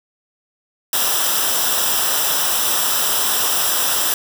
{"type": "noise with comb filter", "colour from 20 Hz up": "white", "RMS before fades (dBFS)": -18, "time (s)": [0.93, 4.14], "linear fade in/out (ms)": 2, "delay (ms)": 0.45, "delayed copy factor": -0.7, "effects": []}